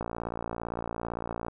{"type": "click train", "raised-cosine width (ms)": 1, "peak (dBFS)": -19, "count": 86, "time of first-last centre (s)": [0.01, 1.483], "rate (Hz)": 57.7, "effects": []}